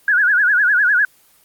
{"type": "tone with vibrato", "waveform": "sine", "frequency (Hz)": 1564, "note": "G6", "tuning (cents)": -4, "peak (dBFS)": -11, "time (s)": [0.08, 1.05], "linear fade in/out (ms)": 2, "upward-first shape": "sine", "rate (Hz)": 9.9, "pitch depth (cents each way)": 160, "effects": ["white hiss -53 dBFS RMS until 1.44 s", "Opus 24 kbps"]}